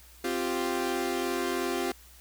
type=chord; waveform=sawtooth; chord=C suspended fourth; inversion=none; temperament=equal; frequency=261.6 / 349.2 / 392 Hz; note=C4 / F4 / G4; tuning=0 / 0 / 0 cents; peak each=-30 / -27 / -29 dBFS; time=0.24-1.92 s; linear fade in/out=5 ms; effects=added 60 Hz sine -54 dBFS peak until 2.2 s + white hiss -55 dBFS RMS until 2.2 s